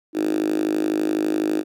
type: tone with high-pass filter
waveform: 5% pulse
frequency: 52 Hz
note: G#1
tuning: 3 cents sharp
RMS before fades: -22 dBFS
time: 0.13-1.64 s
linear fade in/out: 50 ms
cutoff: 320 Hz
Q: 8.4
effects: none